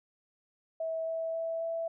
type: tone with pitch steps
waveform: sine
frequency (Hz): 649 / 653.1 / 657.3 / 661.5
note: E5 / E5 / E5 / E5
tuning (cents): -27 / -16 / -5 / +6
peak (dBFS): -31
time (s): 0.8-1.88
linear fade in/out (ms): 5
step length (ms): 270
effects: none